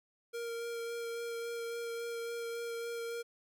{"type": "tone with vibrato", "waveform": "square", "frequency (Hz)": 466.2, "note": "A#4", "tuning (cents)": 0, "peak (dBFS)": -38, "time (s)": [0.33, 3.23], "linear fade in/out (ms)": 20, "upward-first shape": "sine", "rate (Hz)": 3.6, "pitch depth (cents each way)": 11, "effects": []}